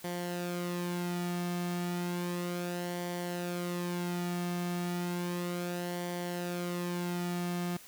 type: tone with flanger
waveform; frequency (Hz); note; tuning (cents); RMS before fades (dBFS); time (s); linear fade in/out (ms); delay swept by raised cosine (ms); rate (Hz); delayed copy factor
sawtooth; 175.9; F3; +13; -35; 0.04-7.77; 5; 0.76 to 2.06; 0.33; -0.55
effects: white hiss -53 dBFS RMS until 7.87 s